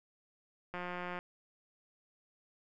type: click train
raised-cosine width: 0.5 ms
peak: -26 dBFS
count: 81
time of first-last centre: 0.74-1.189 s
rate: 178 Hz
effects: none